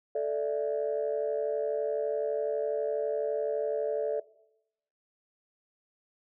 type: chord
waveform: sine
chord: A suspended fourth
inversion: none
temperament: equal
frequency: 440 / 587.3 / 659.3 Hz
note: A4 / D5 / E5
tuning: 0 / 0 / 0 cents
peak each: -30 / -30 / -34 dBFS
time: 0.15-4.2 s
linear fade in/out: 5 ms
effects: noise-tail reverb RT60 0.8 s tail -20 dB re dry + tanh soft clip ceiling -20 dBFS